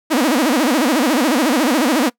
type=tone with vibrato; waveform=sawtooth; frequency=277.2 Hz; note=C#4; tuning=in tune; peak=-9 dBFS; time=0.1-2.1 s; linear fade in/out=20 ms; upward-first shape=sine; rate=14 Hz; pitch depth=280 cents each way; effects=noise-tail reverb RT60 0.1 s tail -22 dB re dry